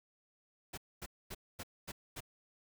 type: noise bursts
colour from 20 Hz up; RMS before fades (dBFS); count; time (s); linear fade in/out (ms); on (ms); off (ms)
pink; -44; 6; 0.73-2.206; 10; 46; 240
effects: none